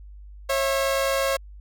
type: tone pair together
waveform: sawtooth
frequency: 544 / 662.5 Hz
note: C#5 / E5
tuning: -33 / +9 cents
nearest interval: minor third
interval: 342 cents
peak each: -18 / -25 dBFS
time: 0.49-1.37 s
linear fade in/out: 10 ms
effects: added 50 Hz sine -40 dBFS peak until 1.6 s

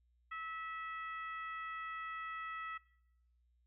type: harmonic tone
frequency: 650 Hz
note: E5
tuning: 24 cents flat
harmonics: 2 / 3 / 4 / 5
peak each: -43 / -46 / -54 / -61 dBFS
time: 0.31-2.78 s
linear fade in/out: 10 ms
effects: noise-tail reverb RT60 0.8 s tail -22 dB re dry + added 60 Hz sine -70 dBFS peak until 3.66 s

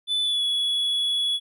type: tone with pitch glide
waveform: triangle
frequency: 3496 to 3383 Hz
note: A7 to G#7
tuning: -12 to +31 cents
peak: -20 dBFS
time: 0.07-1.4 s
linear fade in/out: 50 ms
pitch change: -57 cents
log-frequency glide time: 0.22-0.43 s
effects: none

